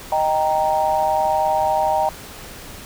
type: chord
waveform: sine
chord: Eb major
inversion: none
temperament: equal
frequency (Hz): 622.3 / 784 / 932.3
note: Eb5 / G5 / Bb5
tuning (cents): 0 / 0 / 0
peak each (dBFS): -21 / -19 / -21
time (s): 0.12-2.09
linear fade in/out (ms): 2
effects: pink hiss -37 dBFS RMS until 2.85 s